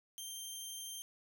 15% pulse tone, 3156 Hz, G7, 11 cents sharp, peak -36 dBFS, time 0.18-1.02 s, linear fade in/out 0 ms, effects none

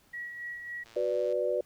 sine tone with tremolo, 1920 Hz, B6, 49 cents flat, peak -35 dBFS, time 0.13-0.84 s, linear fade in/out 10 ms, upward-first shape sine, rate 3.6 Hz, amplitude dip 45%
click train, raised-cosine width 0.2 ms, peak -36 dBFS, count 54, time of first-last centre 0.86-1.325 s, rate 114 Hz
sine chord, B minor, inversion second, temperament equal, 370 / 493.9 / 587.3 Hz, F#4 / B4 / D5, 0 / 0 / 0 cents, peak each -33 / -30 / -30 dBFS, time 0.96-1.61 s, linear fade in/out 5 ms
effects pink hiss -64 dBFS RMS until 1.65 s

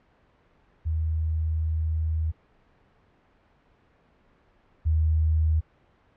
sine tone pair in turn, 79.5 / 78.86 Hz, D#2 / D#2, +38 / +24 cents, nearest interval unison, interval 14 cents, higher first, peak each -23 / -19 dBFS, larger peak second, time 0.85-2.32 / 4.85-5.61 s, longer first, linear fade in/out 20 ms, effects pink hiss -62 dBFS RMS until 6.16 s + low-pass 2000 Hz 12 dB/octave

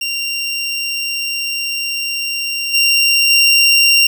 25% pulse tone with level steps, 2772 Hz, F7, 14 cents flat, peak -14 / -6 / -4 dBFS, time 0.01-4.07 s, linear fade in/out 5 ms, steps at 2.73 / 3.29 s, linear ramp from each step 20 ms, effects 7-bit

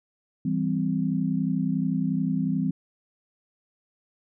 sine chord, C major, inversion first, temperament equal with one note detuned, 164.81 / 196 / 258.8 Hz, E3 / G3 / C4, 0 / 0 / -19 cents, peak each -27 dBFS, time 0.45-2.71 s, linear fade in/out 5 ms, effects none

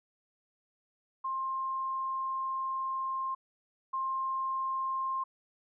sine tone pair in turn, 1059 / 1059 Hz, C6 / C6, +21 / +21 cents, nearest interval unison, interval 0 cents, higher neither, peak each -31 / -30 dBFS, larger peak second, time 1.24-3.35 / 3.93-5.24 s, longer first, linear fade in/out 10 ms, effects none

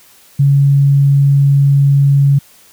sine tone, 140 Hz, C#3, 18 cents sharp, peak -6 dBFS, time 0.39-2.39 s, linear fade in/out 10 ms, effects white hiss -45 dBFS RMS until 2.72 s

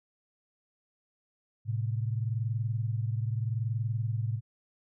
sine tone pair together, 110 / 130.81 Hz, A2 / C3, 0 / 0 cents, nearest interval minor third, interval 300 cents, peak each -29 / -34 dBFS, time 1.65-4.41 s, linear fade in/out 50 ms, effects none

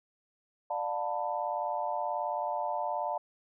sine chord, B half-diminished seventh, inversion first, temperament just, 592.7 / 711.2 / 889 / 987.8 Hz, D5 / F5 / A5 / B5, +16 / +31 / +18 / 0 cents, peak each -36 / -35 / -34 / -39 dBFS, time 0.7-3.18 s, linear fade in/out 5 ms, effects none

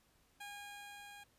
15% pulse tone with level ramp, 815 Hz, G#5, 33 cents flat, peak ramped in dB -40 to -46 dBFS, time 0.4-1.24 s, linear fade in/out 10 ms, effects pink hiss -72 dBFS RMS until 1.38 s + resampled to 32000 Hz

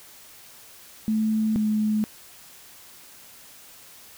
sine tone pair in turn, 217.9 / 214 Hz, A3 / A3, -17 / -48 cents, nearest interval unison, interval 31 cents, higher first, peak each -20 dBFS, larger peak neither, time 1.08-1.56 / 1.56-2.04 s, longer neither, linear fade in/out 0 ms, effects white hiss -48 dBFS RMS until 4.17 s

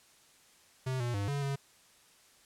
square tone with pitch steps, 129.9 / 120.7 / 100.6 / 141.8 / 138.8 Hz, C3 / B2 / G2 / C#3 / C#3, -12 / -39 / +45 / +40 / +3 cents, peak -32 dBFS, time 0.86-1.56 s, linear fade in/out 10 ms, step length 140 ms, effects white hiss -62 dBFS RMS until 2.45 s + low-pass 10000 Hz 12 dB/octave

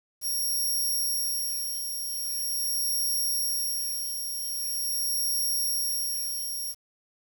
5% pulse tone with tremolo, 5588 Hz, F8, in tune, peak -19 dBFS, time 0.21-6.75 s, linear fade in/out 50 ms, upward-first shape sine, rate 0.43 Hz, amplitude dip 50%, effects 8-bit

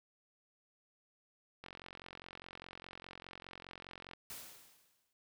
click train, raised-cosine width 0.3 ms, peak -32 dBFS, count 113, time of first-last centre 1.64-4.134 s, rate 44.9 Hz
white noise with exponential decay, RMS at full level -45 dBFS, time 4.3-5.13 s, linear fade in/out 1 ms, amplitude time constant 180 ms
effects none

